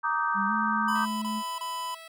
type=chord; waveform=sine; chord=Eb major seventh; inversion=second; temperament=just; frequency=933.4 / 1166.7 / 1244.5 / 1555.6 Hz; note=Bb5 / D6 / Eb6 / G6; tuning=+2 / -12 / 0 / -14 cents; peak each=-30 dBFS; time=0.03-1.06 s; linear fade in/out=20 ms
type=tone with pitch glide; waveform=sine; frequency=199 to 215.8 Hz; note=G3 to A3; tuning=+26 to -33 cents; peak=-30 dBFS; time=0.34-1.43 s; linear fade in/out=50 ms; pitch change=+141 cents; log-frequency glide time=0.47-0.52 s
type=tone bursts; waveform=square; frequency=1000 Hz; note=B5; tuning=21 cents sharp; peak=-32 dBFS; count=3; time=0.88-1.948 s; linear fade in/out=5 ms; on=340 ms; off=24 ms
type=tone; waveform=10% pulse; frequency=654 Hz; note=E5; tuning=14 cents flat; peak=-35 dBFS; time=0.95-2.08 s; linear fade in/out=5 ms
effects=none